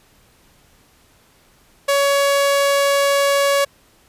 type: tone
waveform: sawtooth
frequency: 561 Hz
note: C#5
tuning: 21 cents sharp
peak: -10 dBFS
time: 1.88-3.65 s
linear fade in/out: 10 ms
effects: pink hiss -54 dBFS RMS until 4.08 s + resampled to 32000 Hz